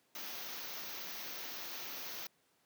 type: band-stop noise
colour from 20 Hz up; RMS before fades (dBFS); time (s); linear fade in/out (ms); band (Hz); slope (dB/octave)
white; -44; 0.15-2.27; 2; 6500 to 13000; 96
effects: pink hiss -73 dBFS RMS until 2.65 s + high-pass 200 Hz 12 dB/octave